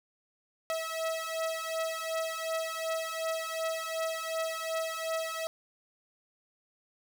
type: beating tone pair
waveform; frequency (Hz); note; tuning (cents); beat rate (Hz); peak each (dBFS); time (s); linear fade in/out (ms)
sawtooth; 647 / 649.7; E5 / E5; -32 / -25; 2.7; -31; 0.7-5.47; 0
effects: none